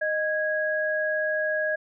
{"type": "tone pair together", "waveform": "sine", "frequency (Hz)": [619.2, 1653], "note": ["D#5", "G#6"], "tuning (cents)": [-9, -9], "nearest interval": "octave + perfect fourth", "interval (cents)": 1700, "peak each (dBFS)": -26, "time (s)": [0.01, 1.76], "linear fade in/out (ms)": 10, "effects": []}